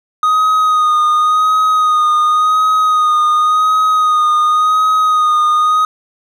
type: tone with vibrato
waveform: triangle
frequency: 1244.5 Hz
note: D#6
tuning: in tune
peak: -7 dBFS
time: 0.23-5.85 s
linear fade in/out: 2 ms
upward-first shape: sine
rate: 0.91 Hz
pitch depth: 28 cents each way
effects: none